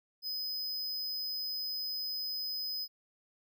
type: tone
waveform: square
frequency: 5030 Hz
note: D#8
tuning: 18 cents sharp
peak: -35 dBFS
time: 0.22-2.88 s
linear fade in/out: 50 ms
effects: none